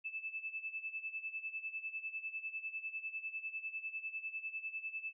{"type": "tone with tremolo", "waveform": "sine", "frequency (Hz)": 2628, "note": "E7", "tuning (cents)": -6, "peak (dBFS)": -37, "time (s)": [0.04, 5.13], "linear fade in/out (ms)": 20, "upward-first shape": "sine", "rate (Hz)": 10, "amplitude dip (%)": 80, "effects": []}